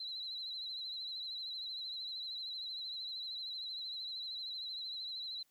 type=tone with vibrato; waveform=sine; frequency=4000 Hz; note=B7; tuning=21 cents sharp; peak=-40 dBFS; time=0-5.43 s; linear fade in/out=5 ms; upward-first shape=sine; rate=13 Hz; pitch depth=56 cents each way; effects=white hiss -75 dBFS RMS until 5.5 s